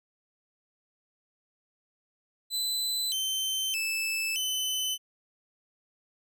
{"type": "tone with pitch steps", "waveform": "sawtooth", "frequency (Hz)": [4014, 3094, 2629, 3033], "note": ["B7", "G7", "E7", "F#7"], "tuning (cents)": [27, -23, -5, 42], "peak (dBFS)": -25, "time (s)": [2.5, 4.98], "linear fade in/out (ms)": 50, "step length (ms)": 620, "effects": []}